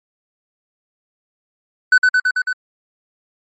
triangle tone with echo, 1503 Hz, F#6, 27 cents sharp, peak -5 dBFS, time 1.92-1.98 s, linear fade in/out 5 ms, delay 110 ms, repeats 5, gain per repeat -2 dB, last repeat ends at 2.53 s, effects MP3 32 kbps

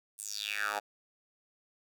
10% pulse tone with high-pass filter sweep, 103.83 Hz, G#2, in tune, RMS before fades -36 dBFS, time 0.18-0.8 s, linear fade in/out 20 ms, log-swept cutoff 9800 to 770 Hz, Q 5, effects none

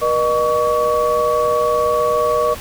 sine tone cluster, 480.6 / 610 / 1129 Hz, B4 / D#5 / C#6, -47 / -34 / +31 cents, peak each -18 dBFS, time 0.01-2.55 s, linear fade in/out 20 ms, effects pink hiss -33 dBFS RMS until 2.6 s

